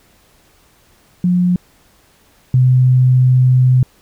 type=tone pair in turn; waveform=sine; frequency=178.9 / 127.57 Hz; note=F3 / C3; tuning=+42 / -43 cents; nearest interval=tritone; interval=585 cents; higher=first; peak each=-10 / -7 dBFS; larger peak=second; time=1.24-1.56 / 2.54-3.83 s; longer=second; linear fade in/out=2 ms; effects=pink hiss -52 dBFS RMS until 4.01 s